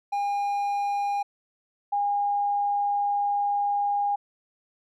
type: tone pair in turn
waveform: triangle / sine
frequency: 810 / 813.4 Hz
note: G#5 / G#5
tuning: -43 / -36 cents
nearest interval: unison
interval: 7 cents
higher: second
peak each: -22 dBFS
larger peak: neither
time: 0.12-1.23 / 1.92-4.16 s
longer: second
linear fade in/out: 10 ms
effects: none